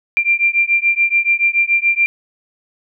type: beating tone pair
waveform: sine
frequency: 2371 / 2378 Hz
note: D7 / D7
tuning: +16 / +21 cents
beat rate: 7 Hz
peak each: -15 dBFS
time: 0.17-2.06 s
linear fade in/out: 0 ms
effects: none